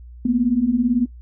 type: beating tone pair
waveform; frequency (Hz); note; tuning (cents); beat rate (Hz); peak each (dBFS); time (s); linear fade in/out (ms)
sine; 229.9 / 247.9; A#3 / B3; -24 / +7; 18; -20 / -17; 0.25-1.06; 5
effects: noise-tail reverb RT60 0.1 s tail -19 dB re dry + added 60 Hz sine -37 dBFS peak until 1.21 s